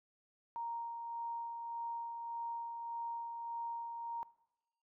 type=tone with tremolo; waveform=sine; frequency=932.3 Hz; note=A#5; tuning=in tune; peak=-37 dBFS; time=0.56-4.23 s; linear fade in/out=0 ms; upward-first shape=sine; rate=1.7 Hz; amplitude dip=35%; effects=noise-tail reverb RT60 0.9 s tail -20 dB re dry